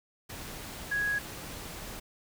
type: tone in noise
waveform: sine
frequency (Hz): 1662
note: G#6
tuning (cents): +1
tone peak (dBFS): -27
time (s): 0.91-1.19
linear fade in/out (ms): 10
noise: pink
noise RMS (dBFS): -42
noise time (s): 0.29-2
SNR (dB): +12
effects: none